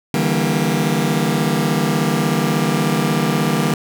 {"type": "chord", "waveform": "sawtooth", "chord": "E half-diminished seventh", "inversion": "third", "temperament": "just", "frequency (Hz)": [148.33, 164.81, 197.78, 237.3], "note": ["D3", "E3", "G3", "Bb3"], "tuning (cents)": [18, 0, 16, 31], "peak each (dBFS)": -17, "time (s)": [0.14, 3.74], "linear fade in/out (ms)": 2, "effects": []}